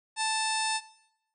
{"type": "harmonic tone with a mistuned harmonic", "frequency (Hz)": 880, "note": "A5", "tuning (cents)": 0, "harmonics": [1, 2, 3, 4, 5, 6, 7, 8, 9, 10], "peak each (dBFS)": [-30, -36, -36, -37, -39, -37, -44, -44, -44, -35], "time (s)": [0.16, 0.81], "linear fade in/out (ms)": 50, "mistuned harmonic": 4, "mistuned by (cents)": 59, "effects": ["noise-tail reverb RT60 0.8 s tail -18 dB re dry"]}